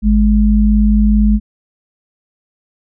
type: tone pair together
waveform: sine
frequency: 52.38 / 210 Hz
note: G#1 / G#3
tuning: +16 / +19 cents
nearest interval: 2 octaves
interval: 2403 cents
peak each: -10 dBFS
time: 0.02-1.4 s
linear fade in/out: 50 ms
effects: none